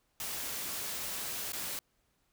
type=noise with dropouts; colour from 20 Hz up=white; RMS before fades=-38 dBFS; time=0.2-1.79 s; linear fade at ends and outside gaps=1 ms; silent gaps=1.521-1.532 s; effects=pink hiss -75 dBFS RMS until 2.32 s